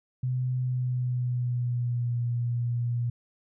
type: tone with pitch glide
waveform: sine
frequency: 126.9 to 119.78 Hz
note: B2 to A#2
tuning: +47 to +47 cents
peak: -25 dBFS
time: 0.23-3.1 s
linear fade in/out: 5 ms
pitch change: -100 cents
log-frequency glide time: 0.59-2.19 s
effects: none